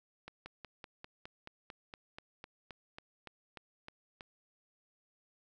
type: slowing click train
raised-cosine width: 0.3 ms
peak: -30 dBFS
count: 17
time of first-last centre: 0.28-4.208 s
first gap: 180 ms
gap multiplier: 1.04
effects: none